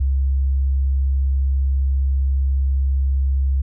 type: tone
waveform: sine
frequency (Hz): 67.4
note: C#2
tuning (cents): -48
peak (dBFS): -15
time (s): 0-3.62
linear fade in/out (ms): 10
effects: none